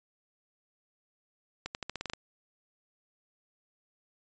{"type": "accelerating click train", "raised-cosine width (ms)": 0.2, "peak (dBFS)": -18, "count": 9, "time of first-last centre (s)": [1.66, 2.135], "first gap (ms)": 89, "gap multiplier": 0.88, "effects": ["resampled to 16000 Hz"]}